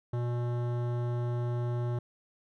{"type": "tone with hard clipping", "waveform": "sine", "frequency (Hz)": 120.7, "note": "B2", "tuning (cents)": -39, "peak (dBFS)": -31, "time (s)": [0.13, 1.99], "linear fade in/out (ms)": 5, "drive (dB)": 16, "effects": []}